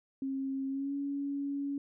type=tone with pitch glide; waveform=sine; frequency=269.3 to 281.1 Hz; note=C#4 to C#4; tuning=-50 to +24 cents; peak=-32 dBFS; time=0.22-1.78 s; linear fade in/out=2 ms; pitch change=+74 cents; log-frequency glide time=0.69-0.94 s; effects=none

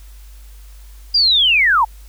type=linear sweep; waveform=sine; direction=down; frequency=4900 to 823 Hz; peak=-10 dBFS; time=1.14-1.85 s; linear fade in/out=10 ms; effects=added 50 Hz sine -36 dBFS peak until 2.08 s + white hiss -50 dBFS RMS until 2.08 s

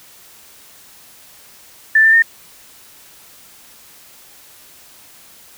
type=tone with pitch steps; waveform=sine; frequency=1766 / 1785 / 1828 Hz; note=A6 / A6 / A#6; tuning=+6 / +24 / -34 cents; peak=-7 dBFS; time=1.95-2.223 s; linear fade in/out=5 ms; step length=91 ms; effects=white hiss -44 dBFS RMS until 5.57 s

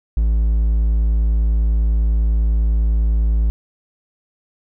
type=tone; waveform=triangle; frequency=55 Hz; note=A1; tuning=in tune; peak=-11 dBFS; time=0.17-3.5 s; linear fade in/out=0 ms; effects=none

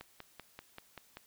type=click train; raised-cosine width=0.3 ms; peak=-29 dBFS; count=7; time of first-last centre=0.01-1.171 s; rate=5.17 Hz; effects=white hiss -65 dBFS RMS until 1.26 s

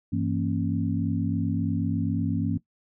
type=tone cluster; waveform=sine; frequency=99.3 / 167.5 / 230.6 / 274 Hz; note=G2 / E3 / A#3 / C#4; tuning=+23 / +28 / -19 / -20 cents; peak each=-29 dBFS; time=0.12-2.58 s; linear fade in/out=10 ms; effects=noise-tail reverb RT60 0.1 s tail -17 dB re dry

